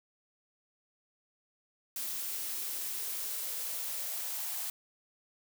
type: noise with high-pass filter sweep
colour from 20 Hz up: blue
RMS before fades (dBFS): -37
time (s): 1.96-4.7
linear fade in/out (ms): 2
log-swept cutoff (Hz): 230 to 790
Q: 3
effects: none